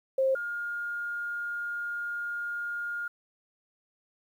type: tone pair in turn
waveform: sine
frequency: 531 / 1417.6 Hz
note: C5 / F6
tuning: +25 / +25 cents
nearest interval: octave + perfect fourth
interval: 1700 cents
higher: second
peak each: -22 / -31 dBFS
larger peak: first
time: 0.18-0.35 / 0.35-3.08 s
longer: second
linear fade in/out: 5 ms
effects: 10-bit